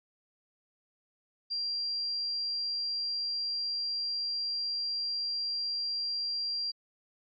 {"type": "tone", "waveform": "sine", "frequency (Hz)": 4749, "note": "D8", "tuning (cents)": 18, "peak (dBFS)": -30, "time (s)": [1.5, 6.72], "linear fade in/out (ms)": 20, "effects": ["MP3 32 kbps"]}